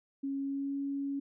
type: tone with pitch glide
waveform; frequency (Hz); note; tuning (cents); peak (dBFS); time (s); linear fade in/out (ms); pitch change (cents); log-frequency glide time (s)
sine; 275.1 to 278.6; C#4 to C#4; -13 to +9; -32; 0.23-1.2; 10; +22; 0.4-0.77
effects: none